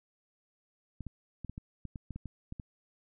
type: clicks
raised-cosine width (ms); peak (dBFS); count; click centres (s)
5; -28; 12; 1.007 / 1.067 / 1.447 / 1.496 / 1.579 / 1.853 / 1.958 / 2.107 / 2.16 / 2.257 / 2.524 / 2.598
effects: none